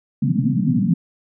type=band-pass noise; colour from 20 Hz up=white; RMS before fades=-18 dBFS; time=0.22-0.94 s; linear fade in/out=5 ms; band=120 to 260 Hz; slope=96 dB/octave; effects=none